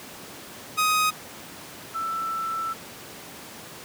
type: tone pair in turn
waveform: sawtooth / sine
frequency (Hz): 1254 / 1328.6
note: D#6 / E6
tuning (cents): +13 / +13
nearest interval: minor second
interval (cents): 100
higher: second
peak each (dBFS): -16 / -26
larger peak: first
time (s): 0.77-1.11 / 1.94-2.74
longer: second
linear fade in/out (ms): 20
effects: pink hiss -41 dBFS RMS until 3.84 s + high-pass 150 Hz 12 dB/octave